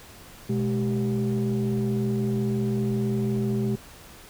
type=tone cluster; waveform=sine; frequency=124.3 / 209.9 / 388 Hz; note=B2 / G#3 / G4; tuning=+12 / +19 / -18 cents; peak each=-25 / -24 / -28 dBFS; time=0.49-3.76 s; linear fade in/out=10 ms; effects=tanh soft clip ceiling -18 dBFS + pink hiss -47 dBFS RMS until 4.29 s